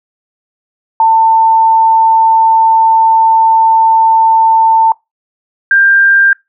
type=tone pair in turn; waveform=sine; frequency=895 / 1591.3 Hz; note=A5 / G6; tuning=+29 / +26 cents; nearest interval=minor seventh; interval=997 cents; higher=second; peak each=-4 dBFS; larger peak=neither; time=1-4.92 / 5.71-6.33 s; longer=first; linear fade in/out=2 ms; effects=noise-tail reverb RT60 0.2 s tail -24 dB re dry